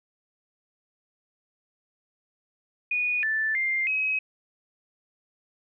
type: tone with pitch steps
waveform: sine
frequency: 2464 / 1760 / 2103 / 2546 Hz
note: D#7 / A6 / C7 / D#7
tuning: -17 / 0 / +8 / +39 cents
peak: -23 dBFS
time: 2.91-4.19 s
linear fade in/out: 5 ms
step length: 320 ms
effects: none